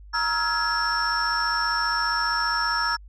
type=tone cluster; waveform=sine; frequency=940 / 1293 / 1388 / 1675 / 5420 Hz; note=A#5 / E6 / F6 / G#6 / E8; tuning=+14 / -34 / -11 / +14 / +47 cents; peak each=-27 dBFS; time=0.13-2.97 s; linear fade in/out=20 ms; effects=tanh soft clip ceiling -15 dBFS + added 50 Hz sine -42 dBFS peak until 3.08 s